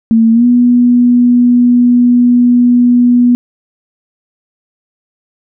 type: tone with pitch glide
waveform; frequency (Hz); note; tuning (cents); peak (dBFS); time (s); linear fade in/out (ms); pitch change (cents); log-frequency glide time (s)
sine; 226.1 to 243.7; A3 to B3; +47 to -23; -4; 0.11-3.35; 0; +130; 0.32-0.45
effects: none